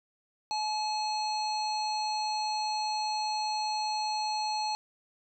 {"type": "harmonic tone", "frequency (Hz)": 855, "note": "A5", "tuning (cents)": -50, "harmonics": [1, 3, 5, 7, 9], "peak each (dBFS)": [-30, -43, -35, -45, -49], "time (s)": [0.51, 4.75], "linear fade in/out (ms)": 0, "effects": []}